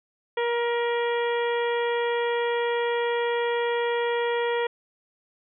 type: harmonic tone with a mistuned harmonic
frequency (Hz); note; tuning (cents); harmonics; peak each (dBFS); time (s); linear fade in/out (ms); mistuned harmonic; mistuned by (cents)
473.9; A#4; +28; 1 / 2 / 3 / 4 / 5 / 6 / 7; -24 / -30 / -37 / -33 / -38 / -43 / -39; 0.37-4.67; 5; 3; -17
effects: none